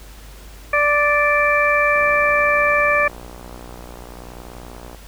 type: harmonic tone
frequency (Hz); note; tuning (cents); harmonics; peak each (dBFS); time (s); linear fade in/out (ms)
586; D5; -4; 1 / 2 / 3 / 4; -19 / -19 / -19 / -19; 0.73-3.08; 5
type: click train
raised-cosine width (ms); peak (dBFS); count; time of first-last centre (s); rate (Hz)
1; -23; 182; 1.96-4.947; 60.6
effects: added 50 Hz sine -38 dBFS peak until 5.07 s + pink hiss -44 dBFS RMS until 5.07 s